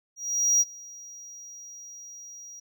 triangle tone with ADSR envelope, 5740 Hz, F8, 47 cents sharp, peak -16 dBFS, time 0.16-2.6 s, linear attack 450 ms, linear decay 31 ms, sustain -24 dB, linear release 8 ms, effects none

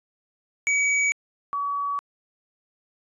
square / sine tone pair in turn, 2271 / 1135.5 Hz, C#7 / C#6, +41 / +41 cents, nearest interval octave, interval 1200 cents, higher first, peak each -20 / -24 dBFS, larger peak first, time 0.67-1.12 / 1.53-1.99 s, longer second, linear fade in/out 0 ms, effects resampled to 22050 Hz

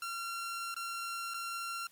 sawtooth tone with dropouts, 1371 Hz, F6, 32 cents flat, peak -33 dBFS, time 0.02-1.87 s, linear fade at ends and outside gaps 2 ms, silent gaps 0.743-0.764 / 1.338-1.342 s, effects white hiss -64 dBFS RMS until 1.91 s + MP3 64 kbps

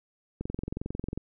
click train, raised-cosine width 3 ms, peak -20 dBFS, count 18, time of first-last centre 0.41-1.176 s, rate 22.2 Hz, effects none

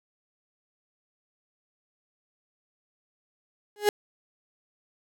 35% pulse tone with exponential growth, 415.3 Hz, G#4, in tune, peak -13 dBFS, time 3.76-3.89 s, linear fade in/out 1 ms, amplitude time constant 27 ms, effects none

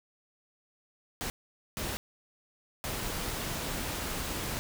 pink noise bursts at uneven times, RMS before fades -35 dBFS, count 3, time 1.21-1.3 / 1.77-1.97 / 2.84-4.59 s, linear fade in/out 0 ms, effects none

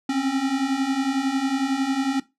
square beating tone pair, 261.6 / 272.6 Hz, C4 / C#4, 0 / -29 cents, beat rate 11 Hz, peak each -27 / -23 dBFS, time 0.09-2.2 s, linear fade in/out 5 ms, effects noise-tail reverb RT60 0.2 s tail -17 dB re dry + low-pass 7000 Hz 12 dB/octave

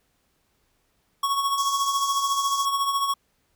square tone with tremolo, 1108.7 Hz, C#6, in tune, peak -20 dBFS, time 1.23-3.14 s, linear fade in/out 5 ms, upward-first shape triangle, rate 14 Hz, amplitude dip 60%
pink band-pass noise, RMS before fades -36 dBFS, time 1.58-2.65 s, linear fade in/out 0 ms, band 5400 to 7300 Hz, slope 48 dB/octave
effects pink hiss -69 dBFS RMS until 3.55 s

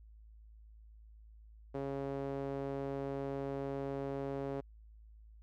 sawtooth tone with band-pass filter, 137.9 Hz, C#3, 9 cents flat, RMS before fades -39 dBFS, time 1.74-4.61 s, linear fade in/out 10 ms, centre 460 Hz, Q 1.6, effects added 54 Hz sine -54 dBFS peak until 5.42 s

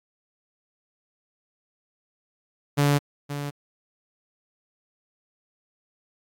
sawtooth tone with echo, 143.8 Hz, D3, 36 cents flat, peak -14 dBFS, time 2.77-2.99 s, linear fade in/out 20 ms, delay 520 ms, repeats 1, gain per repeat -11 dB, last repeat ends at 3.51 s, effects AAC 64 kbps

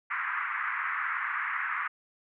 pink band-pass noise, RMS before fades -32 dBFS, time 0.1-1.88 s, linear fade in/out 10 ms, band 1100 to 2100 Hz, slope 48 dB/octave, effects none

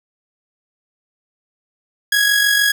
sawtooth tone with amplitude modulation, 1661 Hz, G#6, in tune, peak -7 dBFS, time 2.12-2.72 s, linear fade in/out 5 ms, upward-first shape sine, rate 46.7 Hz, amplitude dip 45%, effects none

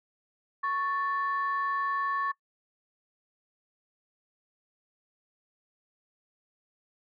sine tone pair together, 1108.7 / 1760 Hz, C#6 / A6, 0 / 0 cents, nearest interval minor sixth, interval 800 cents, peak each -27 / -33 dBFS, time 0.63-2.32 s, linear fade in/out 10 ms, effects noise-tail reverb RT60 0.1 s tail -22 dB re dry + tanh soft clip ceiling -20 dBFS

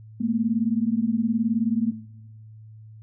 sine beating tone pair, 218.9 / 237.9 Hz, A3 / A#3, -9 / +35 cents, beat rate 19 Hz, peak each -24 dBFS, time 0.2-1.92 s, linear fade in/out 10 ms, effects noise-tail reverb RT60 1.0 s tail -17 dB re dry + added 109 Hz sine -42 dBFS peak until 3.02 s

